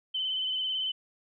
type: tone with vibrato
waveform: sine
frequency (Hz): 3050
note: G7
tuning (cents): -48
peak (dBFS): -28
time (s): 0.14-0.92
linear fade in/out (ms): 10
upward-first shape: triangle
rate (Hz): 18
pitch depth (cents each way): 40
effects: none